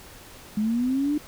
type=linear sweep; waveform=sine; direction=up; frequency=206.7 to 302.5 Hz; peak=-21 dBFS; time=0.57-1.18 s; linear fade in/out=5 ms; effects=pink hiss -46 dBFS RMS until 1.27 s